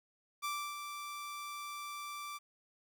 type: tone with ADSR envelope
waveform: sawtooth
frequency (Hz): 1171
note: D6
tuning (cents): -5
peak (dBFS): -31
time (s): 0.42-2.39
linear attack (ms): 27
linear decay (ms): 300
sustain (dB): -7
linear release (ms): 26
effects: 11-bit